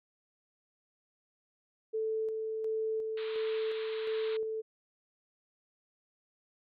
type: tone with tremolo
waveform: sine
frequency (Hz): 440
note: A4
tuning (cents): 0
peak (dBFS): -30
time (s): 1.93-4.62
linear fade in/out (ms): 20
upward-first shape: square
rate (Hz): 1.4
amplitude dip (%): 30
type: band-pass noise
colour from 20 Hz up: white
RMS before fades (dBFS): -47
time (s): 3.17-4.37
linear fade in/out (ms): 5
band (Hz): 900 to 4100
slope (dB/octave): 96
effects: none